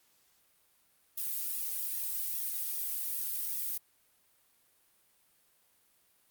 violet noise with flanger, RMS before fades -35 dBFS, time 1.17-3.78 s, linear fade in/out 10 ms, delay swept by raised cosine 1.3 to 2.23 ms, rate 2.5 Hz, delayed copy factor -0.8, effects white hiss -69 dBFS RMS until 6.3 s + Opus 48 kbps

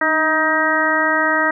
harmonic tone with a mistuned harmonic, 315.1 Hz, D#4, 22 cents sharp, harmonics 1 / 2 / 3 / 4 / 5 / 6, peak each -24 / -22 / -23 / -21 / -20 / -19 dBFS, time 0.01-1.51 s, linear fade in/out 5 ms, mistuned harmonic 1, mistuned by -38 cents, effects none

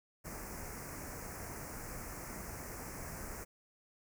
pink band-stop noise, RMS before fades -45 dBFS, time 0.24-3.45 s, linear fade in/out 20 ms, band 2300 to 5300 Hz, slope 48 dB/octave, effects none

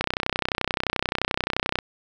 click train, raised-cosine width 0.3 ms, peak -6 dBFS, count 57, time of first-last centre 0.01-1.788 s, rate 31.5 Hz, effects none

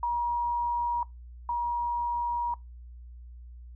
sine tone pair in turn, 954 / 954 Hz, A#5 / A#5, +40 / +40 cents, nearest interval unison, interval 0 cents, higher neither, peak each -25 / -26 dBFS, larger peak first, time 0.03-1.03 / 1.49-2.54 s, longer second, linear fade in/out 2 ms, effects noise-tail reverb RT60 0.2 s tail -22 dB re dry + added 60 Hz sine -43 dBFS peak until 3.75 s

